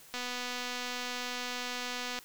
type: click train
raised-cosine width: 0.2 ms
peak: -20 dBFS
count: 507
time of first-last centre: 0.14-2.189 s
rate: 247 Hz
effects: white hiss -55 dBFS RMS until 2.24 s